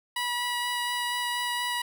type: tone with vibrato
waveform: 15% pulse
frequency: 972 Hz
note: B5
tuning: 28 cents flat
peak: -21 dBFS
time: 0.16-1.82 s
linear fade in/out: 5 ms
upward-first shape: sine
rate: 4.2 Hz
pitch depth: 9 cents each way
effects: none